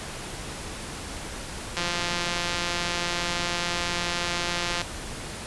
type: click train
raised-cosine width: 0.2 ms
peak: -10 dBFS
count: 531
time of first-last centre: 1.77-4.816 s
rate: 174 Hz
effects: pink hiss -36 dBFS RMS until 5.46 s + resampled to 24000 Hz